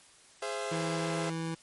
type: chord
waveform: sawtooth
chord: Ab augmented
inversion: none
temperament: equal with one note detuned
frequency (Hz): 415.3 / 523.3 / 673.1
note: Ab4 / C5 / E5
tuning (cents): 0 / 0 / +36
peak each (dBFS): -34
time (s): 0.42-1.3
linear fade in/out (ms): 5
type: tone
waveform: 25% pulse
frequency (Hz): 163.8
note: E3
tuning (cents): -11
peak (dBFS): -29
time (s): 0.71-1.55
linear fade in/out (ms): 10
effects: white hiss -58 dBFS RMS until 1.62 s + MP3 48 kbps